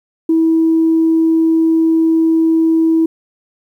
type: tone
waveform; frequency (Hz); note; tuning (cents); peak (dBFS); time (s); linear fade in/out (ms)
sine; 324.7; E4; -26; -8; 0.29-3.06; 5
effects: tanh soft clip ceiling -4 dBFS + 8-bit